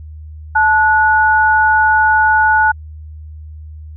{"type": "tone pair together", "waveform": "sine", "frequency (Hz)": [870, 1463.2], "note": ["A5", "F#6"], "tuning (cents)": [-20, -20], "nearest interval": "major sixth", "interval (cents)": 900, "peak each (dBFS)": -11, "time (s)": [0.55, 2.72], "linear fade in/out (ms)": 10, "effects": ["added 77 Hz sine -29 dBFS peak until 3.96 s"]}